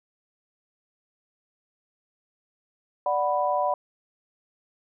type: chord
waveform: sine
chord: B minor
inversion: first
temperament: equal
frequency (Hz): 587.3 / 740 / 987.8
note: D5 / F#5 / B5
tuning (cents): 0 / 0 / 0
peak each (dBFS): -26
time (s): 3.06-3.74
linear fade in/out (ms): 2
effects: none